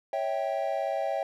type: chord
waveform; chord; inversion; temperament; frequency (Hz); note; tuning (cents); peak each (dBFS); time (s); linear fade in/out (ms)
triangle; C# diminished; none; equal with one note detuned; 554.4 / 651.7 / 784; C#5 / E5 / G5; 0 / -20 / 0; -30 / -29 / -30; 0.13-1.23; 2
effects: none